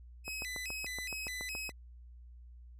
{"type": "tone with vibrato", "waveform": "sawtooth", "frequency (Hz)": 2260, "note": "C#7", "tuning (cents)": 33, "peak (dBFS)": -35, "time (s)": [0.24, 1.72], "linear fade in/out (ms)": 50, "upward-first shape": "square", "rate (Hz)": 2.4, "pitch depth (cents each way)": 210}
{"type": "click train", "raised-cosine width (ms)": 1, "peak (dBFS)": -30, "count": 11, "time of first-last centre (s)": [0.28, 1.692], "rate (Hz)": 7.08}
{"effects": ["added 60 Hz sine -50 dBFS peak until 2.79 s", "resampled to 32000 Hz"]}